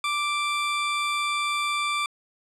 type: tone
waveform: 20% pulse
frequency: 1174 Hz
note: D6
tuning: 1 cent flat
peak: -19 dBFS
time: 0.04-2.06 s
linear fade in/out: 2 ms
effects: low-pass 8000 Hz 12 dB/octave